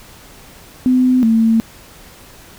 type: tone pair in turn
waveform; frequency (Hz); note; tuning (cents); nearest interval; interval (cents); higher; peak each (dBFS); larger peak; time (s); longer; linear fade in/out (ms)
sine; 254.3 / 225.3; C4 / A3; -49 / +41; major second; 210; first; -9; neither; 0.86-1.23 / 1.23-1.6; neither; 0
effects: pink hiss -41 dBFS RMS until 2.58 s